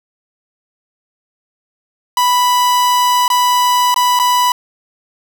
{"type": "tone with dropouts", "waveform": "45% pulse", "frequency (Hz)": 987.8, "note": "B5", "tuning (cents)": 0, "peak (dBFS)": -10, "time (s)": [2.17, 4.52], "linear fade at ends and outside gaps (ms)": 2, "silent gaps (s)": [[3.28, 3.301], [3.943, 3.961], [4.191, 4.197]], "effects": []}